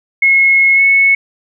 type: tone with pitch glide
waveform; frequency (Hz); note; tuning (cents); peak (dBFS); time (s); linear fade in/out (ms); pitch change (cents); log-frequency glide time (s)
sine; 2172 to 2201; C#7 to C#7; -36 to -13; -6; 0.22-1.15; 5; +23; 0.75-0.81
effects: none